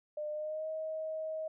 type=tone with pitch glide; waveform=sine; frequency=602 to 631.6 Hz; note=D5 to D#5; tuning=+43 to +26 cents; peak=-35 dBFS; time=0.17-1.48 s; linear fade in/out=5 ms; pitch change=+83 cents; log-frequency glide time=0.31-0.68 s; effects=none

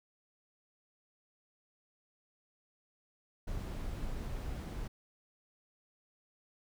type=noise; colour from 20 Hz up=brown; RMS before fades=-39 dBFS; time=3.47-4.88 s; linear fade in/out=10 ms; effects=none

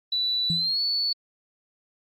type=tone with pitch glide; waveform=sine; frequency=3961 to 4446 Hz; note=B7 to C#8; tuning=+4 to +4 cents; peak=-22 dBFS; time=0.12-1.13 s; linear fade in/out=5 ms; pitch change=+200 cents; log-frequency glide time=0.54-0.82 s
type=tone with exponential decay; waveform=sine; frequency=167.4 Hz; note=E3; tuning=27 cents sharp; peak=-22 dBFS; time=0.5-0.76 s; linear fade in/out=2 ms; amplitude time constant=56 ms
effects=tanh soft clip ceiling -15 dBFS + Opus 48 kbps

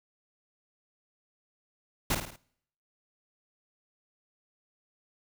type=noise with echo; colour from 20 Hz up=pink; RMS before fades=-27 dBFS; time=2.1-2.15 s; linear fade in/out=5 ms; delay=53 ms; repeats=4; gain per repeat=-6 dB; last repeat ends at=2.362 s; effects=noise-tail reverb RT60 0.7 s tail -24 dB re dry

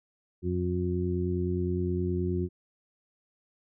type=harmonic tone; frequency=89.6 Hz; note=F2; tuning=45 cents sharp; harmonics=1 / 2 / 3 / 4; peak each=-30 / -32 / -37 / -31 dBFS; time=0.42-2.49 s; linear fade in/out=50 ms; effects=none

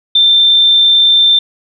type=tone; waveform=sine; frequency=3571 Hz; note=A7; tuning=25 cents sharp; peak=-5 dBFS; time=0.15-1.39 s; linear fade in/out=5 ms; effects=none

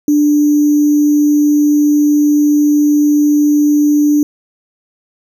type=tone with sample-and-hold; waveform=sine; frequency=295.4 Hz; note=D4; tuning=10 cents sharp; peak=-7 dBFS; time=0.08-4.23 s; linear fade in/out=2 ms; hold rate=6300 Hz; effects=none

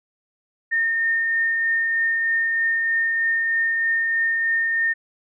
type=tone with tremolo; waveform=sine; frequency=1825 Hz; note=A#6; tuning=37 cents flat; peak=-17 dBFS; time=0.71-4.94 s; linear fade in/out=20 ms; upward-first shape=triangle; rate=3.2 Hz; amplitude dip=25%; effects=none

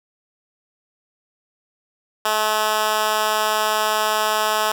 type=tone with high-pass filter; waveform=10% pulse; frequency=215 Hz; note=A3; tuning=40 cents flat; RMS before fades=-20 dBFS; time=2.25-4.72 s; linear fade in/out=5 ms; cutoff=740 Hz; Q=0.83; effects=none

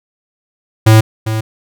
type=tone with echo; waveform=square; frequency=110 Hz; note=A2; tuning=in tune; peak=-4 dBFS; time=0.86-1.01 s; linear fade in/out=10 ms; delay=400 ms; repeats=1; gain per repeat=-11 dB; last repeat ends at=1.41 s; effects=none

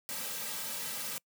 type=noise with comb filter; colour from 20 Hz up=white; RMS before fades=-38 dBFS; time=0.09-1.18 s; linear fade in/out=0 ms; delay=2.8 ms; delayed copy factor=-0.8; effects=noise-tail reverb RT60 0.1 s tail -26 dB re dry + high-pass 150 Hz 12 dB/octave

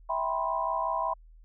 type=chord; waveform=sine; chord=C major seventh; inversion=first; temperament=just; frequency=654.1 / 784.9 / 981.1 / 1046.5 Hz; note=E5 / G5 / B5 / C6; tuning=-14 / +2 / -12 / 0 cents; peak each=-33 / -35 / -30 / -33 dBFS; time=0.09-1.14 s; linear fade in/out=10 ms; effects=added 40 Hz sine -50 dBFS peak until 1.44 s

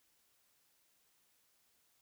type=silence; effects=white hiss -74 dBFS RMS until 2.01 s

